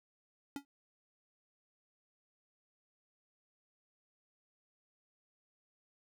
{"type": "tone with exponential decay", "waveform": "square", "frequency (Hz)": 281.1, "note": "C#4", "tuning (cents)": 24, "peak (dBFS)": -36, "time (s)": [0.56, 0.65], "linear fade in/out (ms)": 1, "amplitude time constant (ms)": 18, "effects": []}